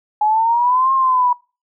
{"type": "exponential two-way sweep", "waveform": "sine", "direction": "up then down", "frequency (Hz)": [838, 1073, 972], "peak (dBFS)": -12, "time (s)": [0.21, 1.33], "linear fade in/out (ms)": 5, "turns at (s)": 0.93, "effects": ["noise-tail reverb RT60 0.3 s tail -23 dB re dry"]}